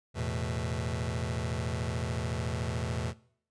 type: chord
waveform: sawtooth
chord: E suspended fourth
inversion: none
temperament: just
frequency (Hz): 82.41 / 109.88 / 123.61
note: E2 / A2 / B2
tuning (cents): 0 / -2 / +2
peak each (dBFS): -31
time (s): 0.14-3.14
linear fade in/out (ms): 50
effects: noise-tail reverb RT60 0.6 s tail -21 dB re dry + resampled to 22050 Hz